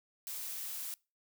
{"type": "noise", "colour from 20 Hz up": "blue", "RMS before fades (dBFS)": -41, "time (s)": [0.27, 0.94], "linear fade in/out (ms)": 0, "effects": ["noise-tail reverb RT60 0.3 s tail -25 dB re dry"]}